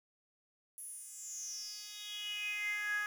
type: tone with high-pass filter sweep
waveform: 10% pulse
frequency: 417 Hz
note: G#4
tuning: 7 cents sharp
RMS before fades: -41 dBFS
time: 0.78-3.06 s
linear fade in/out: 0 ms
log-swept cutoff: 11000 to 1500 Hz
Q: 8.2
effects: none